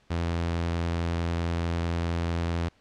sawtooth tone with vibrato, 84.6 Hz, E2, 45 cents sharp, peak -22 dBFS, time 0.1-2.69 s, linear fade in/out 10 ms, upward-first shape triangle, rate 11 Hz, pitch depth 9 cents each way, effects pink hiss -63 dBFS RMS until 2.8 s + low-pass 5000 Hz 12 dB/octave

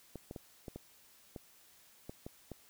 clicks, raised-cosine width 2 ms, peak -30 dBFS, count 9, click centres 0.157 / 0.311 / 0.362 / 0.682 / 0.76 / 1.362 / 2.095 / 2.265 / 2.517 s, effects white hiss -63 dBFS RMS until 2.69 s

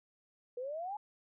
sine exponential sweep, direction up, 476.9 to 857 Hz, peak -37 dBFS, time 0.57-0.97 s, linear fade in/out 5 ms, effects none

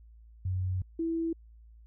sine tone pair in turn, 92.5 / 329.6 Hz, F#2 / E4, 0 / 0 cents, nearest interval octave + minor seventh, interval 2200 cents, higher second, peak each -28 dBFS, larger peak neither, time 0.45-0.82 / 0.99-1.33 s, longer first, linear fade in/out 5 ms, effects added 56 Hz sine -51 dBFS peak until 1.86 s

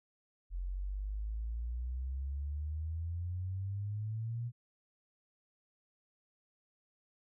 sine exponential sweep, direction up, 43.65 to 121 Hz, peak -35 dBFS, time 0.5-4.52 s, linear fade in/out 50 ms, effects none

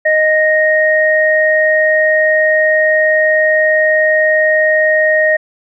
sine tone pair together, 621.5 / 1864.7 Hz, D#5 / A#6, -2 / 0 cents, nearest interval octave + perfect fifth, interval 1902 cents, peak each -11 dBFS, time 0.05-5.37 s, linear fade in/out 10 ms, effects none

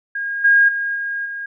sine tone with level steps, 1627 Hz, G#6, 36 cents flat, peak -21 / -9 / -19 / -21 / -25 dBFS, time 0.15-1.46 s, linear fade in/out 5 ms, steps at 0.44 / 0.68 / 0.95 / 1.25 s, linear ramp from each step 10 ms, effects none

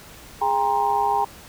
sine tone cluster, 414.5 / 800 / 938 / 1045 Hz, G#4 / G5 / A#5 / C6, -3 / +35 / +11 / -2 cents, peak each -29 / -21 / -22 / -29 dBFS, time 0.41-1.25 s, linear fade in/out 10 ms, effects pink hiss -44 dBFS RMS until 1.48 s

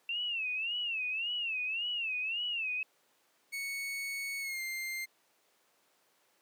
sine tone with vibrato, 2700 Hz, E7, 41 cents sharp, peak -32 dBFS, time 0.09-2.83 s, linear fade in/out 2 ms, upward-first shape sine, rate 1.8 Hz, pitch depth 150 cents each way
40% pulse tone with pitch glide, 2217 to 2100 Hz, C#7 to C7, 0 to +6 cents, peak -35 dBFS, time 3.52-5.06 s, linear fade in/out 20 ms, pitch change -94 cents, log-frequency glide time 4.4-4.61 s
effects pink hiss -70 dBFS RMS until 6.41 s + high-pass 400 Hz 12 dB/octave

